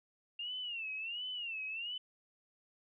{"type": "tone with vibrato", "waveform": "sine", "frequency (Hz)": 2774, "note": "F7", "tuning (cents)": -12, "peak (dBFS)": -38, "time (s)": [0.39, 1.98], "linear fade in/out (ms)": 5, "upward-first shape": "sine", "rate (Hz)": 1.4, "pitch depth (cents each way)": 150, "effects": []}